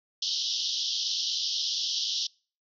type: band-pass noise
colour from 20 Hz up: white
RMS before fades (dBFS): -30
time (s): 0.22-2.27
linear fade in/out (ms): 5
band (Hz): 3000 to 5800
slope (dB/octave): 96
effects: noise-tail reverb RT60 0.4 s tail -26 dB re dry